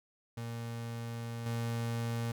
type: tone with level steps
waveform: 35% pulse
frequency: 116.54 Hz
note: A#2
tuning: in tune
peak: -36 / -31 dBFS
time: 0.37-2.32 s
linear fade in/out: 5 ms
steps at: 1.46 s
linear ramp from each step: 2 ms
effects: none